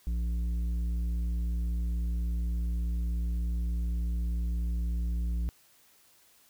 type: tone with tanh clipping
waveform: sine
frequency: 58.27 Hz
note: A#1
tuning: in tune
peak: -29 dBFS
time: 0.07-5.49 s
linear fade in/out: 0 ms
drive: 8 dB
effects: white hiss -62 dBFS RMS until 6.49 s